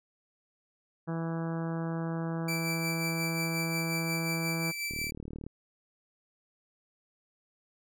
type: harmonic tone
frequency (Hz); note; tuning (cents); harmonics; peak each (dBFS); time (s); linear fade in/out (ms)
164.81; E3; 0; 1 / 2 / 3 / 4 / 5 / 6 / 7 / 8 / 9 / 10; -32 / -38 / -42 / -44 / -46 / -48 / -49 / -50 / -51 / -52; 1.07-4.72; 20
type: tone with tremolo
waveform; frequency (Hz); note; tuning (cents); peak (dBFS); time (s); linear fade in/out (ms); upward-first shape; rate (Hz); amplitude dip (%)
sawtooth; 2328; D7; -16; -28; 2.48-5.11; 5; sine; 5.6; 45
type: click train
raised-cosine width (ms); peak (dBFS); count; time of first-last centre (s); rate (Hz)
3; -28; 22; 4.91-5.466; 37.8
effects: none